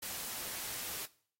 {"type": "noise", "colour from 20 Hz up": "white", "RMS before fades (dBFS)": -41, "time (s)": [0.02, 1.06], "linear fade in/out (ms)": 10, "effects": ["noise-tail reverb RT60 0.5 s tail -19 dB re dry", "AAC 48 kbps"]}